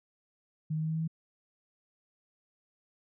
sine tone with pitch steps, 155.56 / 156.82 / 158.1 / 159.38 / 160.67 / 161.98 Hz, D#3 / D#3 / D#3 / D#3 / E3 / E3, 0 / +14 / +28 / +42 / -44 / -30 cents, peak -29 dBFS, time 0.7-1.078 s, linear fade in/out 10 ms, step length 63 ms, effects none

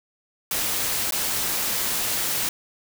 white noise with dropouts, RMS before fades -25 dBFS, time 0.51-2.49 s, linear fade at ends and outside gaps 2 ms, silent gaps 1.109-1.122 s, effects none

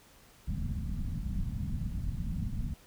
pink low-pass noise, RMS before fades -34 dBFS, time 0.47-2.74 s, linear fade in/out 5 ms, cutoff 230 Hz, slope 48 dB/octave, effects pink hiss -59 dBFS RMS until 2.86 s

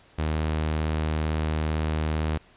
sawtooth tone, 77.78 Hz, D#2, in tune, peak -20 dBFS, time 0.18-2.38 s, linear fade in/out 10 ms, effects pink hiss -56 dBFS RMS until 2.56 s + resampled to 8000 Hz

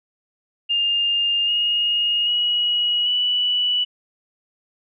sine tone with pitch steps, 2812 / 2860 / 2908 / 2957 Hz, F7 / F7 / F#7 / F#7, +11 / +41 / -31 / -2 cents, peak -17 dBFS, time 0.69-3.85 s, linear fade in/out 20 ms, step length 790 ms, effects none

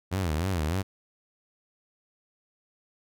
sawtooth tone with vibrato, 85.5 Hz, F2, 36 cents flat, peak -22 dBFS, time 0.11-0.83 s, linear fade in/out 20 ms, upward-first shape sine, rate 3.3 Hz, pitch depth 220 cents each way, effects none

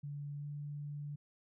sine tone with pitch glide, 144.3 to 145.89 Hz, D3 to D3, -30 to -11 cents, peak -40 dBFS, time 0.03-1.16 s, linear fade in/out 10 ms, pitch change +19 cents, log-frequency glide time 0.37-0.45 s, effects none

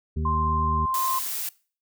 harmonic tone, 77.78 Hz, D#2, in tune, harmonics 1 / 2 / 3 / 5, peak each -25 / -32 / -34 / -39 dBFS, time 0.16-0.86 s, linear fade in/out 10 ms
sine tone, 1046.5 Hz, C6, in tune, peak -23 dBFS, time 0.25-1.19 s, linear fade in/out 5 ms
blue noise, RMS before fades -30 dBFS, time 0.94-1.49 s, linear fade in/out 2 ms
effects noise-tail reverb RT60 0.4 s tail -22 dB re dry

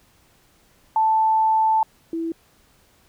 sine tone pair in turn, 880 / 329.6 Hz, A5 / E4, 0 / 0 cents, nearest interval octave + perfect fourth, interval 1700 cents, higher first, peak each -15 / -23 dBFS, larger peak first, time 0.96-1.83 / 2.13-2.32 s, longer first, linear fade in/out 2 ms, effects pink hiss -58 dBFS RMS until 3.08 s

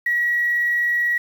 sine tone with quantisation, 1917 Hz, A#6, 48 cents sharp, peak -17 dBFS, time 0.06-1.18 s, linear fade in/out 5 ms, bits 7, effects none

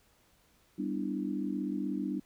sine chord, E minor seventh, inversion first, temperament equal, 196 / 246.9 / 293.7 / 329.6 Hz, G3 / B3 / D4 / E4, 0 / 0 / 0 / 0 cents, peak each -36 / -38 / -35 / -40 dBFS, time 0.78-2.2 s, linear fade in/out 10 ms, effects pink hiss -67 dBFS RMS until 2.25 s

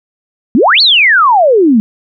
sine exponential two-way sweep, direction up then down, 206.8 to 4588 to 206.8 Hz, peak -4 dBFS, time 0.55-1.8 s, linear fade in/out 0 ms, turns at 0.81 s, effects none

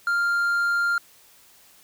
triangle tone, 1396.9 Hz, F6, in tune, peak -18 dBFS, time 0.07-0.98 s, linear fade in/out 2 ms, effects white hiss -54 dBFS RMS until 1.83 s

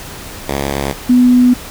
5% pulse / sine tone pair in turn, 69.6 / 248 Hz, C#2 / B3, +8 / +7 cents, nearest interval octave + minor seventh, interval 2199 cents, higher second, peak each -5 dBFS, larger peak neither, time 0.48-0.93 / 1.09-1.54 s, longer neither, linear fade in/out 10 ms, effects pink hiss -30 dBFS RMS until 1.7 s

